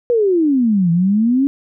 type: exponential two-way sweep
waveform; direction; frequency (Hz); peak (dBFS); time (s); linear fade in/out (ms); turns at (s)
sine; down then up; 493.9 to 164.81 to 283.7; -11; 0.1-1.47; 0; 0.91
effects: none